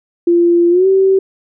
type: tone with pitch glide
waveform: sine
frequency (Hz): 344.3 to 384.2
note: F4 to G4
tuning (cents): -25 to -35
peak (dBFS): -7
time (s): 0.27-1.19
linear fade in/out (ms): 5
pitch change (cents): +190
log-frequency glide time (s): 0.7-0.87
effects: none